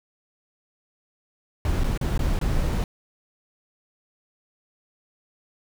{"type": "noise with dropouts", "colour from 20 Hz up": "brown", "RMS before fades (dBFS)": -23, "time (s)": [1.65, 2.84], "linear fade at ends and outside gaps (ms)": 1, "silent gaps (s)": [[1.836, 1.842], [1.976, 2.012], [2.177, 2.192], [2.39, 2.413]], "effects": []}